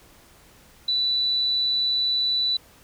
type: tone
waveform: sine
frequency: 3968 Hz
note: B7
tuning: 7 cents sharp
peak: -20 dBFS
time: 0.88-2.57 s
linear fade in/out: 5 ms
effects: pink hiss -53 dBFS RMS until 2.83 s